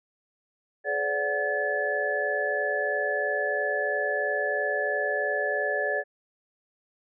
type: tone cluster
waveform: sine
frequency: 425.1 / 514 / 577 / 737 / 1724 Hz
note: G#4 / C5 / D5 / F#5 / A6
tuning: +40 / -31 / -31 / -7 / -36 cents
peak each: -32 / -37 / -29 / -34 / -28 dBFS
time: 0.84-6.04 s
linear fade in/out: 50 ms
effects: none

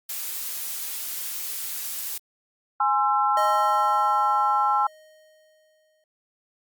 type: noise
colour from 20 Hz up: blue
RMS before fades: -31 dBFS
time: 0.09-2.18 s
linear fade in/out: 5 ms
type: chord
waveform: sine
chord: Ab augmented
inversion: none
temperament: equal with one note detuned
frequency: 830.6 / 1046.5 / 1340 Hz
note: Ab5 / C6 / E6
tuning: 0 / 0 / +28 cents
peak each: -22 / -25 / -23 dBFS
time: 2.8-4.87 s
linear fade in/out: 5 ms
type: tone with exponential decay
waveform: square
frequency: 622.3 Hz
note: D#5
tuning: in tune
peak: -26 dBFS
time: 3.37-6.04 s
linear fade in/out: 2 ms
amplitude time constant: 580 ms
effects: Opus 48 kbps

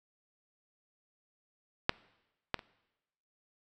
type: clicks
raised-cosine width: 0.3 ms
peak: -8 / -13 / -30 dBFS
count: 3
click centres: 1.894 / 2.543 / 2.592 s
effects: noise-tail reverb RT60 1.0 s tail -23 dB re dry

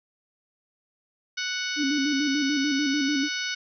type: harmonic tone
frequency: 740 Hz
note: F#5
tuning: in tune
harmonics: 2 / 3 / 4 / 5 / 6 / 7 / 8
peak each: -32 / -34 / -35 / -36 / -37 / -37 / -38 dBFS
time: 1.37-3.55 s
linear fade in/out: 10 ms
type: tone with vibrato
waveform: sine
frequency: 283.7 Hz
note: C#4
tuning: 40 cents sharp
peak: -23 dBFS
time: 1.76-3.29 s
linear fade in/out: 50 ms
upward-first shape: square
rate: 6.8 Hz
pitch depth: 74 cents each way
effects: none

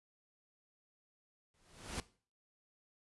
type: noise with exponential growth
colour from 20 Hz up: pink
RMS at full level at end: -38 dBFS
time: 1.54-2 s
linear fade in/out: 1 ms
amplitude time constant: 100 ms
effects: noise-tail reverb RT60 0.4 s tail -18 dB re dry + resampled to 24000 Hz

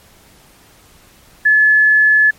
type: tone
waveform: sine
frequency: 1720 Hz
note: A6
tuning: 40 cents flat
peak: -7 dBFS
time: 1.45-2.31 s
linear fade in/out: 10 ms
effects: pink hiss -47 dBFS RMS until 2.38 s + MP3 64 kbps

